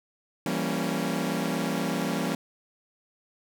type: chord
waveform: sawtooth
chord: E diminished seventh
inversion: none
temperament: equal with one note detuned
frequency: 167.99 / 196 / 233.1 / 277.2 Hz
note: E3 / G3 / Bb3 / Db4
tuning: +33 / 0 / 0 / 0 cents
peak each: -28 dBFS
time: 0.46-2.35 s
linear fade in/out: 2 ms
effects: none